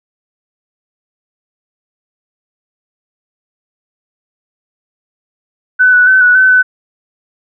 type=tone with pitch steps; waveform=sine; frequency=1504 / 1479 / 1524 / 1473 / 1521 / 1506 Hz; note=F#6 / F#6 / G6 / F#6 / F#6 / F#6; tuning=+28 / -1 / -49 / -8 / +47 / +30 cents; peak=-4 dBFS; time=5.79-6.63 s; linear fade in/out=20 ms; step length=140 ms; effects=none